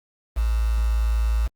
sine tone with quantisation, 55.8 Hz, A1, 25 cents sharp, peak -18 dBFS, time 0.36-1.48 s, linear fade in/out 20 ms, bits 6, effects Opus 32 kbps

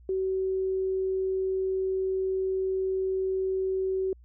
sine tone, 379.1 Hz, F#4, 42 cents sharp, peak -25 dBFS, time 0.09-4.13 s, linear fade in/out 2 ms, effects added 60 Hz sine -50 dBFS peak until 4.24 s

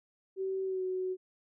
sine tone with pitch glide, 382.2 to 371.5 Hz, G4 to F#4, -44 to +7 cents, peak -31 dBFS, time 0.36-1.17 s, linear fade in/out 50 ms, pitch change -49 cents, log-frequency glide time 0.64-0.83 s, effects none

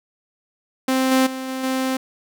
sawtooth tone with level steps, 261.6 Hz, C4, in tune, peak -13 / -10 / -23 / -21 / -16 dBFS, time 0.88-1.97 s, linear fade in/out 5 ms, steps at 1.11 / 1.26 / 1.48 / 1.63 s, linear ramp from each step 10 ms, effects none

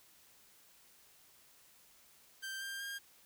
sawtooth tone with pitch steps, 1568 / 1589.9 / 1612.1 Hz, G6 / G6 / G6, 0 / +24 / +48 cents, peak -37 dBFS, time 2.42-2.99 s, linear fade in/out 20 ms, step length 190 ms, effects white hiss -64 dBFS RMS until 3.25 s

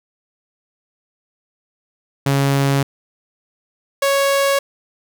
sawtooth tone pair in turn, 138.59 / 554.4 Hz, C#3 / C#5, 0 / 0 cents, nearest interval 2 octaves, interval 2400 cents, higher second, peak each -10 dBFS, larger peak neither, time 2.26-2.83 / 4.02-4.59 s, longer neither, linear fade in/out 5 ms, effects none

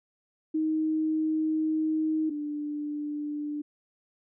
sine tone pair in turn, 313.5 / 295.9 Hz, D#4 / D4, +13 / +13 cents, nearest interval minor second, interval 100 cents, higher first, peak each -24 / -30 dBFS, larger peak first, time 0.54-2.3 / 2.3-3.62 s, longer first, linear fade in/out 10 ms, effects none

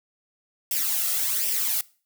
blue noise with flanger, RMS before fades -25 dBFS, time 0.71-1.81 s, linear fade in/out 2 ms, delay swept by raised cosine 0.36 to 1.56 ms, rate 1.3 Hz, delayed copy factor +0.65, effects noise-tail reverb RT60 0.4 s tail -22 dB re dry

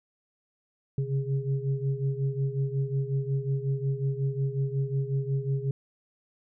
sine tone cluster, 133.8 / 139.3 / 411 Hz, C3 / C#3 / G#4, +39 / +9 / -18 cents, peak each -28 / -30 / -36 dBFS, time 0.98-5.71 s, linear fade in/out 2 ms, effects none

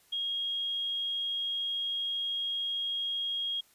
sine tone, 3269 Hz, G#7, 28 cents flat, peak -30 dBFS, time 0.12-3.61 s, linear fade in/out 10 ms, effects white hiss -64 dBFS RMS until 3.74 s + resampled to 32000 Hz

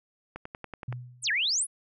click train, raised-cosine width 0.5 ms, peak -23 dBFS, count 7, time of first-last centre 0.36-0.926 s, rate 10.6 Hz
sine tone with exponential decay, 123.47 Hz, B2, in tune, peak -29 dBFS, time 0.88-1.39 s, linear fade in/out 5 ms, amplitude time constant 110 ms
sine exponential two-way sweep, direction down then up, 11040 to 1612 to 11040 Hz, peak -24 dBFS, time 1.22-1.67 s, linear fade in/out 50 ms, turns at 1.31 s
effects none

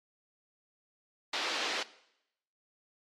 white band-pass noise, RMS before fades -34 dBFS, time 1.33-1.83 s, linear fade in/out 5 ms, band 300 to 4500 Hz, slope 24 dB/octave, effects noise-tail reverb RT60 0.8 s tail -18 dB re dry + MP3 64 kbps

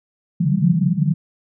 pink band-pass noise, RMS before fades -17 dBFS, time 0.4-1.14 s, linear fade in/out 10 ms, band 140 to 200 Hz, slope 96 dB/octave, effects none

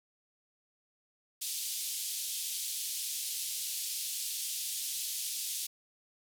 white band-pass noise, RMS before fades -37 dBFS, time 1.41-5.67 s, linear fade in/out 10 ms, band 3100 to 13000 Hz, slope 24 dB/octave, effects none

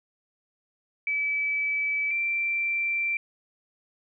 sine tone pair in turn, 2300 / 2350 Hz, D7 / D7, -37 / +1 cents, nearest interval unison, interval 38 cents, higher second, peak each -24 dBFS, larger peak neither, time 1.07-2.11 / 2.11-3.17 s, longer second, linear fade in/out 2 ms, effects none

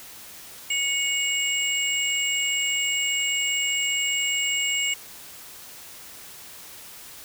sine tone cluster, 2215 / 2869 / 7620 Hz, C#7 / F7 / A#8, -2 / +46 / +37 cents, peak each -26 / -26 / -28 dBFS, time 0.7-4.94 s, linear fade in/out 5 ms, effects white hiss -43 dBFS RMS until 7.24 s

